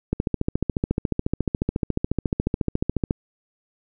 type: click train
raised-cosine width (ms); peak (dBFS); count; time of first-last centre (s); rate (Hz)
3; -8; 43; 0.13-3.109; 14.1
effects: none